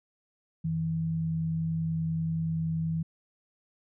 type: tone pair together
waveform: sine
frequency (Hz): 91.55 / 162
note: F#2 / E3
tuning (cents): -18 / -30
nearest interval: minor seventh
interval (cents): 988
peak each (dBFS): -39 / -27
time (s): 0.64-3.03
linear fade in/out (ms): 10
effects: none